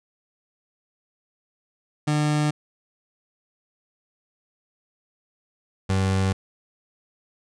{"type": "tone pair in turn", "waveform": "30% pulse", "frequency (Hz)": [150, 95.64], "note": ["D3", "G2"], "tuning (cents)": [37, -42], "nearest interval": "minor sixth", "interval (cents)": 779, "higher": "first", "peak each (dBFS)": -17, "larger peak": "neither", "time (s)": [[2.07, 2.51], [5.89, 6.33]], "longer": "neither", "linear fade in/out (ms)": 10, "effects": ["resampled to 22050 Hz"]}